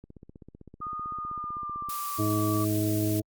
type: click train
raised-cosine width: 3 ms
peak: -33 dBFS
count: 30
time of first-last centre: 0.04-1.887 s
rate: 15.7 Hz
type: tone with pitch glide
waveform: sine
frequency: 1229 to 1153.3 Hz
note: D#6 to D6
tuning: -22 to -32 cents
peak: -32 dBFS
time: 0.81-2.65 s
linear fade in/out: 10 ms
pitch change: -110 cents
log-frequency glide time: 1.16-2.3 s
type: noise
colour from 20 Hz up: blue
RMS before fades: -37 dBFS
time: 1.89-3.2 s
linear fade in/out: 5 ms
type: harmonic tone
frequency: 106 Hz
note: G#2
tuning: 36 cents sharp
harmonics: 1 / 2 / 3 / 4 / 6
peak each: -28 / -36 / -27 / -37 / -36 dBFS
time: 2.18-3.22 s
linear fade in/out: 20 ms
effects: Opus 48 kbps